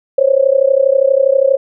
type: tone with amplitude modulation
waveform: sine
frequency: 541 Hz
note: C#5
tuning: 42 cents flat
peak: -4 dBFS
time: 0.18-1.57 s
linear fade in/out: 5 ms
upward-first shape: sine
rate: 32.4 Hz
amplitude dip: 90%
effects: none